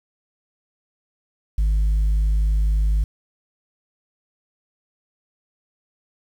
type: tone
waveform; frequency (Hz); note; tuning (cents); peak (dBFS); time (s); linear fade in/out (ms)
sine; 51.91; G#1; 0; -13; 1.58-3.04; 5
effects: tanh soft clip ceiling -15 dBFS + 8-bit